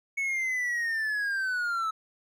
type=linear sweep; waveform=triangle; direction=down; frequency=2217 to 1292 Hz; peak=-25 dBFS; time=0.17-1.91 s; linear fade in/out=10 ms; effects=none